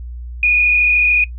sine tone with frequency modulation, 2458 Hz, D#7, 22 cents flat, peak -9 dBFS, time 0.43-1.24 s, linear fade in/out 2 ms, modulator 33.7 Hz, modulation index 1, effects noise-tail reverb RT60 0.1 s tail -18 dB re dry + added 60 Hz sine -26 dBFS peak until 1.38 s

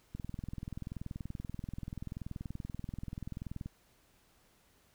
click train, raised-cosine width 5 ms, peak -28 dBFS, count 74, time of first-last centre 0.15-3.66 s, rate 20.8 Hz, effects pink hiss -68 dBFS RMS until 4.94 s

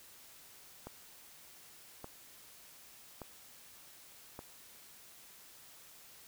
click train, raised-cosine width 1 ms, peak -30 dBFS, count 4, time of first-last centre 0.87-4.391 s, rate 0.852 Hz, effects white hiss -57 dBFS RMS until 6.27 s

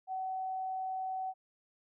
sine tone, 755 Hz, F#5, 35 cents sharp, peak -34 dBFS, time 0.07-1.34 s, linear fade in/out 50 ms, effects none

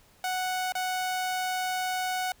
sawtooth tone with dropouts, 740 Hz, F#5, in tune, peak -24 dBFS, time 0.24-2.32 s, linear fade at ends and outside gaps 2 ms, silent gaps 0.722-0.752 s, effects pink hiss -60 dBFS RMS until 2.4 s

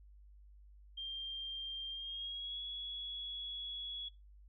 sine tone with pitch glide, 3184 to 3364 Hz, G7 to G#7, +26 to +22 cents, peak -40 dBFS, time 0.97-4.09 s, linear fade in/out 10 ms, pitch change +96 cents, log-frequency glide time 1.9-2.61 s, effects noise-tail reverb RT60 0.2 s tail -19 dB re dry + added 50 Hz sine -56 dBFS peak until 4.48 s

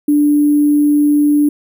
sine tone with sample-and-hold, 293.7 Hz, D4, in tune, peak -8 dBFS, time 0.08-1.49 s, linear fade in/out 5 ms, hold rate 11025 Hz, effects none

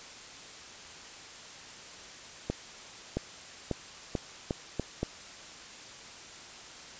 accelerating click train, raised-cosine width 2 ms, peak -16 dBFS, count 7, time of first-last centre 2.5-5.03 s, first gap 670 ms, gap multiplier 0.81, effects white hiss -47 dBFS RMS until 6.99 s + resampled to 16000 Hz

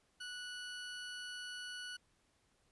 20% pulse tone, 1474 Hz, F#6, 7 cents flat, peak -39 dBFS, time 0.2-1.97 s, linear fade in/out 10 ms, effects pink hiss -75 dBFS RMS until 2.71 s + resampled to 24000 Hz

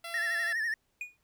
10% pulse tone, 677 Hz, E5, 46 cents sharp, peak -30 dBFS, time 0.04-0.53 s, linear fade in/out 5 ms
triangle tone with vibrato, 1800 Hz, A6, 39 cents sharp, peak -27 dBFS, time 0.14-0.74 s, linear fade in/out 2 ms, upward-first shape sine, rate 12 Hz, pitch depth 81 cents each way
triangle tone with exponential decay, 2454 Hz, D#7, 25 cents flat, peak -30 dBFS, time 1.01-1.17 s, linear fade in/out 2 ms, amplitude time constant 33 ms
effects pink hiss -75 dBFS RMS until 1.23 s

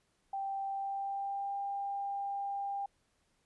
sine tone with pitch glide, 784 to 797.7 Hz, G5 to G5, 0 to +30 cents, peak -34 dBFS, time 0.33-2.86 s, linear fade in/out 5 ms, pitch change +30 cents, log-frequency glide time 0.66-1.57 s, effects pink hiss -75 dBFS RMS until 3.45 s + resampled to 24000 Hz

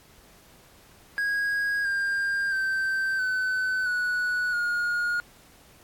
triangle tone with pitch steps, 1645 / 1600 / 1556.3 / 1513.7 / 1472.3 / 1432.1 Hz, G#6 / G6 / G6 / F#6 / F#6 / F6, -17 / +35 / -13 / +39 / -9 / +43 cents, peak -22 dBFS, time 1.18-5.2 s, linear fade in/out 0 ms, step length 670 ms, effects pink hiss -55 dBFS RMS until 5.83 s + AAC 64 kbps

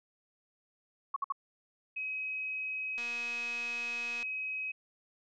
sine tone bursts, 1108.7 Hz, C#6, in tune, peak -29 dBFS, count 3, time 1.14-1.323 s, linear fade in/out 5 ms, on 23 ms, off 57 ms
sine tone, 2540 Hz, D#7, 35 cents sharp, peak -34 dBFS, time 1.96-4.72 s, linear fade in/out 10 ms
click train, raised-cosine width 0.2 ms, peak -29 dBFS, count 298, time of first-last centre 2.98-4.228 s, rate 238 Hz
effects none

